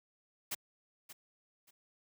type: noise with echo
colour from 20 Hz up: white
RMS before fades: -37 dBFS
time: 0.51-0.55 s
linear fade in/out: 10 ms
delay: 580 ms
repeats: 2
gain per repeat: -13 dB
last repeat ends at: 1.71 s
effects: high-pass 80 Hz 12 dB/octave